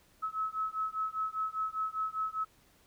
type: beating tone pair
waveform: sine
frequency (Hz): 1290 / 1295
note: E6 / E6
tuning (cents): -38 / -31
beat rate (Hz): 5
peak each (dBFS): -35 / -35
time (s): 0.22-2.45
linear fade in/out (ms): 20
effects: pink hiss -65 dBFS RMS until 2.86 s